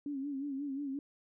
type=tone with vibrato; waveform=sine; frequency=278.8 Hz; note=C#4; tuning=10 cents sharp; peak=-35 dBFS; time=0.06-0.99 s; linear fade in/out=2 ms; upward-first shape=sine; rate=5.6 Hz; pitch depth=79 cents each way; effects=none